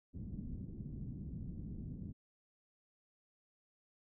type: low-pass noise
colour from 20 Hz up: white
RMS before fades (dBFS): -45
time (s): 0.13-2.13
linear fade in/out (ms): 20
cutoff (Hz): 220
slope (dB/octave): 24
effects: none